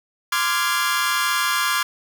sawtooth chord, D half-diminished seventh, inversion third, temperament equal with one note detuned, 1037.5 / 1174.7 / 1396.9 / 1661.2 Hz, C6 / D6 / F6 / Ab6, -15 / 0 / 0 / 0 cents, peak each -21 dBFS, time 0.32-1.83 s, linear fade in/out 5 ms, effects none

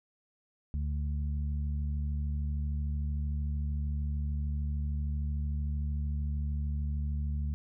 harmonic tone, 73.2 Hz, D2, 5 cents flat, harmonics 1 / 2 / 3, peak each -30 / -39 / -44 dBFS, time 0.74-7.54 s, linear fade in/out 0 ms, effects none

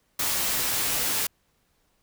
white noise with comb filter, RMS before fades -26 dBFS, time 0.19-1.27 s, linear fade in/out 5 ms, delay 13 ms, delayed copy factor -0.5, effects pink hiss -69 dBFS RMS until 2.02 s

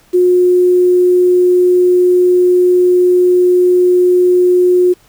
sine tone with quantisation, 360.2 Hz, F#4, 46 cents flat, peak -6 dBFS, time 0.13-4.94 s, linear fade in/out 20 ms, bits 6, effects pink hiss -49 dBFS RMS until 5.08 s

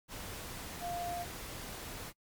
sine tone in noise, 698.5 Hz, F5, in tune, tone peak -36 dBFS, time 0.8-1.26 s, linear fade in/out 50 ms, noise pink, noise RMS -44 dBFS, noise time 0.08-2.13 s, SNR +5 dB, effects noise-tail reverb RT60 0.1 s tail -25 dB re dry + MP3 96 kbps

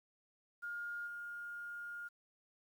sine tone with level steps, 1418 Hz, F6, 26 cents sharp, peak -40 / -43 dBFS, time 0.62-2.09 s, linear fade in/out 20 ms, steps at 1.06 s, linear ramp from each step 20 ms, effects 11-bit

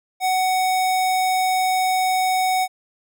square tone, 746 Hz, F#5, 14 cents sharp, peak -18 dBFS, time 0.2-2.68 s, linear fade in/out 50 ms, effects none

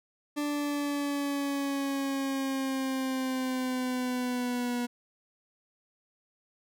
40% pulse linear sweep, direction down, 293.7 to 242 Hz, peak -28 dBFS, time 0.36-4.87 s, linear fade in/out 20 ms, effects none

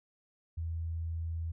sine tone, 82.41 Hz, E2, in tune, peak -33 dBFS, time 0.57-1.52 s, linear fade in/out 10 ms, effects none

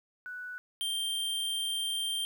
sine / square tone pair in turn, 1482 / 3166 Hz, F#6 / G7, +2 / +17 cents, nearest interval octave + minor second, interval 1315 cents, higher second, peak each -38 / -31 dBFS, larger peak second, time 0.26-0.58 / 0.81-2.25 s, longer second, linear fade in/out 0 ms, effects 11-bit

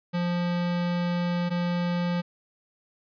square tone pair in turn, 175.1 / 175.1 Hz, F3 / F3, +5 / +5 cents, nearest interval unison, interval 0 cents, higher neither, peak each -25 dBFS, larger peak neither, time 0.13-1.5 / 1.5-2.22 s, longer first, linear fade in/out 20 ms, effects resampled to 11025 Hz

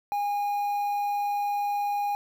triangle tone with quantisation, 817 Hz, G#5, 29 cents flat, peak -23 dBFS, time 0.12-2.15 s, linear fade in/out 0 ms, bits 8, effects none

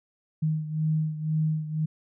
sine beating tone pair, 155.56 / 157.56 Hz, D#3 / D#3, 0 / +22 cents, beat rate 2 Hz, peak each -25 / -30 dBFS, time 0.42-1.86 s, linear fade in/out 10 ms, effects none

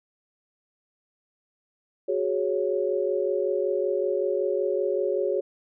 sine chord, F# suspended second, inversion none, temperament equal, 370 / 415.3 / 554.4 Hz, F#4 / G#4 / C#5, 0 / 0 / 0 cents, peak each -27 dBFS, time 2.08-5.41 s, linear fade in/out 10 ms, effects none

